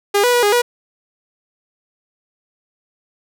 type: tone with pitch steps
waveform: sawtooth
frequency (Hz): 405.6 / 489.7 / 484.8 / 411.4 / 484.3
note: G#4 / B4 / B4 / G#4 / B4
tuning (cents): -41 / -15 / -32 / -16 / -34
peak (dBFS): -8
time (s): 0.14-0.62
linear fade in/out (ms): 10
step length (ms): 96
effects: none